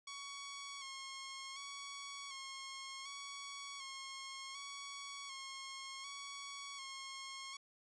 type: tone with vibrato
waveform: 10% pulse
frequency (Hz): 1100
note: C#6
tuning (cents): -14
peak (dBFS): -38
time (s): 0.07-7.57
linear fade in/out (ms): 5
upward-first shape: square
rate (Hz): 0.67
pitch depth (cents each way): 34
effects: resampled to 24000 Hz + 12-bit